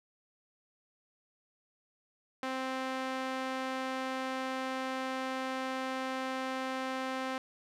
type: tone with band-pass filter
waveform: sawtooth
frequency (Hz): 261.6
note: C4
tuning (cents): 0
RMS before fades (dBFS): -36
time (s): 2.43-7.38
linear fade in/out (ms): 2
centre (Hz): 1300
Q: 0.53
effects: none